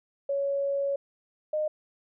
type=tone pair in turn; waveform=sine; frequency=558 / 612.7 Hz; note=C#5 / D#5; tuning=+11 / -27 cents; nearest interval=major second; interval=162 cents; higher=second; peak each=-25 dBFS; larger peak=neither; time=0.29-0.96 / 1.53-1.68 s; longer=first; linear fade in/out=5 ms; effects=none